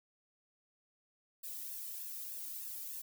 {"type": "noise with flanger", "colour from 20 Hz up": "violet", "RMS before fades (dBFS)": -44, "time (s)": [1.43, 3.02], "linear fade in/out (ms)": 10, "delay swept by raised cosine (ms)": [1.1, 1.67], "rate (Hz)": 3.3, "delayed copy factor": 1, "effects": []}